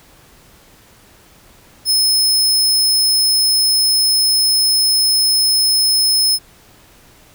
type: tone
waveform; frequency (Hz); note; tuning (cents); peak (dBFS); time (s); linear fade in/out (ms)
sawtooth; 5190; E8; -28; -9; 1.85-6.39; 50
effects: pink hiss -47 dBFS RMS until 7.34 s